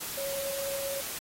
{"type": "tone in noise", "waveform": "sine", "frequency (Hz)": 552, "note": "C#5", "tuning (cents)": -7, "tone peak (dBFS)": -33, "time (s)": [0.17, 1.01], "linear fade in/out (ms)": 10, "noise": "white", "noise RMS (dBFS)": -37, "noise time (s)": [0, 1.19], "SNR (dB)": 1, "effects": ["AAC 48 kbps"]}